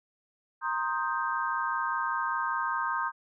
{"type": "chord", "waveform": "sine", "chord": "C minor seventh", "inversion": "third", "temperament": "equal with one note detuned", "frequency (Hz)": [932.3, 1057.4, 1244.5, 1568], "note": ["Bb5", "C6", "Eb6", "G6"], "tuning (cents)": [0, 18, 0, 0], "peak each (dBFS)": -33, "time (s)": [0.61, 3.12], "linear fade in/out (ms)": 50, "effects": []}